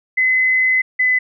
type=tone pair in turn; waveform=sine; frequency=2033 / 2012 Hz; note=B6 / B6; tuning=+50 / +32 cents; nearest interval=unison; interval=18 cents; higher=first; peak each=-12 dBFS; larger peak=neither; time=0.17-0.82 / 0.99-1.19 s; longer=first; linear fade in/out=10 ms; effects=none